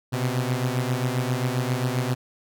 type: beating tone pair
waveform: sawtooth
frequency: 123.47 / 130.97 Hz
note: B2 / C3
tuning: 0 / +2 cents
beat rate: 7.5 Hz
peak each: -21 / -23 dBFS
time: 0.12-2.15 s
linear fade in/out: 20 ms
effects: none